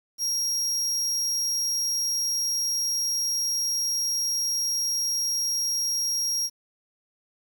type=tone; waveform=40% pulse; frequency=5610 Hz; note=F8; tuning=7 cents sharp; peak=-23 dBFS; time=0.18-6.5 s; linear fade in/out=50 ms; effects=9-bit